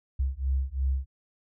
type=beating tone pair; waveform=sine; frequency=65.3 / 68.2 Hz; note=C2 / C#2; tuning=-3 / -28 cents; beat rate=2.9 Hz; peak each=-28 dBFS; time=0.19-1.06 s; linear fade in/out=10 ms; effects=none